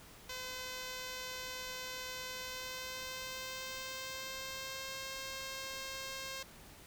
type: tone with pitch glide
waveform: 5% pulse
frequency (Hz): 510 to 532.9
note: C5 to C5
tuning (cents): -44 to +32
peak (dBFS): -30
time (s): 0.29-6.43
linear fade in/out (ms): 5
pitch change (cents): +76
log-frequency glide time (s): 2.4-4.99
effects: pink hiss -56 dBFS RMS until 6.86 s